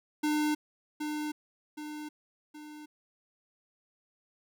square tone with echo, 301.4 Hz, D4, 45 cents sharp, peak -27 dBFS, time 0.23-0.55 s, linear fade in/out 10 ms, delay 770 ms, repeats 3, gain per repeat -6 dB, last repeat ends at 2.86 s, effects none

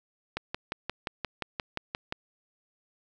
click train, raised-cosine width 0.3 ms, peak -15 dBFS, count 11, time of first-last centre 0.37-2.124 s, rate 5.7 Hz, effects none

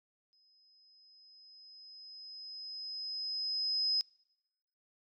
sine tone with exponential growth, 5070 Hz, D#8, 32 cents sharp, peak -27 dBFS, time 0.33-4.01 s, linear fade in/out 0 ms, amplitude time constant 800 ms, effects noise-tail reverb RT60 0.9 s tail -25 dB re dry

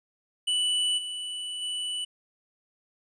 square tone with level steps, 2969 Hz, F#7, 5 cents sharp, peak -24 / -33 / -30 dBFS, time 0.47-2.05 s, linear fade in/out 10 ms, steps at 0.97 / 1.61 s, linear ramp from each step 20 ms, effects resampled to 22050 Hz + 11-bit

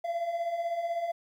triangle beating tone pair, 667 / 683 Hz, E5 / F5, +20 / -39 cents, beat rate 16 Hz, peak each -35 / -28 dBFS, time 0.04-1.12 s, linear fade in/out 10 ms, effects 11-bit

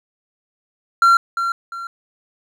triangle tone with echo, 1370 Hz, F6, 34 cents flat, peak -7 dBFS, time 1.02-1.17 s, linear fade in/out 2 ms, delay 350 ms, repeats 2, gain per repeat -9 dB, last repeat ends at 1.87 s, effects none

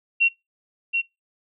sine tone with echo, 2736 Hz, F7, 36 cents flat, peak -14 dBFS, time 0.2-0.29 s, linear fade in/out 20 ms, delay 730 ms, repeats 1, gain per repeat -5 dB, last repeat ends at 1.02 s, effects noise-tail reverb RT60 0.2 s tail -22 dB re dry

